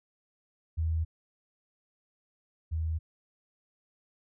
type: tone pair in turn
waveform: sine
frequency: 80.8 / 80.24 Hz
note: E2 / E2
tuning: -34 / -46 cents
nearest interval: unison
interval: 12 cents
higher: first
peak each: -26 / -28 dBFS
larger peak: first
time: 0.77-1.05 / 2.71-2.99 s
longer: neither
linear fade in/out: 20 ms
effects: none